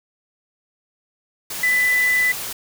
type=tone in noise; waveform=sine; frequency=1995 Hz; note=B6; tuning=17 cents sharp; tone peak=-15 dBFS; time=1.63-2.32 s; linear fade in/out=5 ms; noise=white; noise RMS=-29 dBFS; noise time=1.5-2.53 s; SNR=+11 dB; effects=none